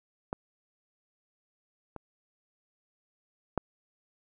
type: clicks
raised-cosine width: 1 ms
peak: -18 / -26 / -13 dBFS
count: 3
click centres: 0.329 / 1.963 / 3.577 s
effects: none